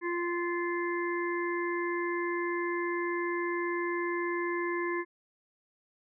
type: harmonic tone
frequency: 347.3 Hz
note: F4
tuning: 10 cents flat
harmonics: 1 / 3 / 5 / 6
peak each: -31 / -36 / -38 / -39 dBFS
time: 0.01-5.05 s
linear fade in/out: 50 ms
effects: none